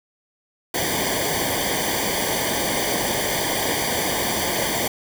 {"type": "noise with comb filter", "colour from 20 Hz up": "pink", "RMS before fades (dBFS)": -23, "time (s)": [0.74, 4.88], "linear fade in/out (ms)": 5, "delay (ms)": 0.75, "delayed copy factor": -0.9, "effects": []}